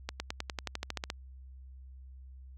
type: accelerating click train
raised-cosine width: 0.2 ms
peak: -17 dBFS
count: 13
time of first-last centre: 0.09-1.101 s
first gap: 110 ms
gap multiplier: 0.95
effects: added 65 Hz sine -47 dBFS peak until 2.57 s